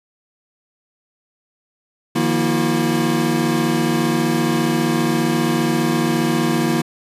square tone cluster, 153.3 / 173.3 / 235.2 / 323.5 / 358.4 Hz, D#3 / F3 / A#3 / E4 / F4, -25 / -13 / +16 / -32 / +45 cents, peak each -24 / -26 / -21 / -22 / -25 dBFS, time 2.15-6.82 s, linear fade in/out 10 ms, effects resampled to 32000 Hz

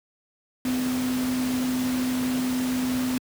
sine tone in noise, 253.7 Hz, B3, 47 cents sharp, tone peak -23 dBFS, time 0.65-3.18 s, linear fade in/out 2 ms, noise pink, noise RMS -33 dBFS, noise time 0.65-3.18 s, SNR +7 dB, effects high-pass 100 Hz 12 dB/octave

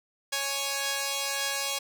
5% pulse tone pair together, 554.4 / 830.7 Hz, C#5 / G#5, 0 / 0 cents, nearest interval perfect fifth, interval 700 cents, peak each -19 / -20 dBFS, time 0.32-1.79 s, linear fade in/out 10 ms, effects none

